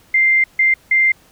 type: tone bursts at uneven times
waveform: sine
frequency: 2093 Hz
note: C7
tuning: in tune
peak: -10 dBFS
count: 3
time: 0.14-0.44 / 0.59-0.74 / 0.91-1.12 s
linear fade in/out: 5 ms
effects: pink hiss -51 dBFS RMS until 1.31 s